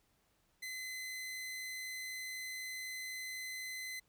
sawtooth tone, 2038 Hz, C7, 46 cents flat, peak -38 dBFS, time 0.62-4 s, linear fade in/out 10 ms, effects pink hiss -75 dBFS RMS until 4.08 s

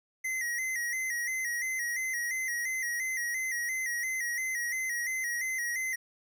square tone with vibrato, 1975.5 Hz, B6, in tune, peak -31 dBFS, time 0.24-5.96 s, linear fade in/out 10 ms, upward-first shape square, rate 2.9 Hz, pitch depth 68 cents each way, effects none

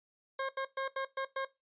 20% pulse tone bursts at uneven times, 537 Hz, C5, 45 cents sharp, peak -28 dBFS, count 6, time 0.39-0.49 / 0.57-0.65 / 0.77-0.88 / 0.96-1.05 / 1.17-1.25 / 1.36-1.45 s, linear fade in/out 5 ms, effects noise-tail reverb RT60 0.2 s tail -17 dB re dry + resampled to 8000 Hz

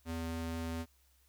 square ring-modulated tone, 164.5 Hz, E3, 3 cents flat, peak -34 dBFS, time 0.05-0.86 s, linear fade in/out 50 ms, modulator 83.4 Hz, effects added 65 Hz sine -68 dBFS peak until 1.28 s + white hiss -71 dBFS RMS until 1.28 s

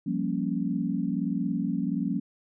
sine chord, G half-diminished seventh, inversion third, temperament equal, 174.61 / 196 / 233.1 / 277.2 Hz, F3 / G3 / Bb3 / Db4, 0 / 0 / 0 / 0 cents, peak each -31 dBFS, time 0.06-2.2 s, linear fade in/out 10 ms, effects none

